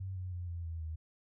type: tone with pitch steps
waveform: sine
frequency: 95 / 91.66 / 88.43 / 85.32 / 82.32 / 79.43 Hz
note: F#2 / F#2 / F2 / F2 / E2 / D#2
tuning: +46 / -16 / +22 / -40 / -2 / +36 cents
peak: -37 dBFS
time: 0-0.96 s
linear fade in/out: 10 ms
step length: 160 ms
effects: none